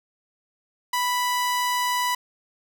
sawtooth tone, 987.8 Hz, B5, in tune, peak -18 dBFS, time 0.93-2.15 s, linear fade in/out 5 ms, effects none

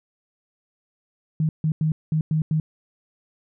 sine tone bursts at uneven times, 156.5 Hz, D#3, 10 cents sharp, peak -18 dBFS, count 6, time 1.4-1.49 / 1.64-1.72 / 1.81-1.92 / 2.12-2.21 / 2.31-2.42 / 2.51-2.6 s, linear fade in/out 2 ms, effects none

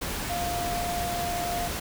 sine tone in noise, 700 Hz, F5, 4 cents sharp, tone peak -29 dBFS, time 0.29-1.68 s, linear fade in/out 10 ms, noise pink, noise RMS -32 dBFS, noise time 0.01-1.8 s, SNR 0 dB, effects none

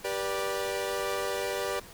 sawtooth chord, G major, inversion none, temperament equal with one note detuned, 392 / 486 / 587.3 Hz, G4 / B4 / D5, 0 / -28 / 0 cents, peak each -30 dBFS, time 0.04-1.8 s, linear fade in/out 10 ms, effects pink hiss -49 dBFS RMS until 1.93 s

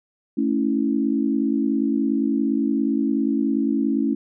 sine chord, A major, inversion none, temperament equal with one note detuned, 220 / 277.2 / 327.5 Hz, A3 / C#4 / E4, 0 / 0 / -11 cents, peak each -23 / -21 / -25 dBFS, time 0.37-4.15 s, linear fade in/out 10 ms, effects none

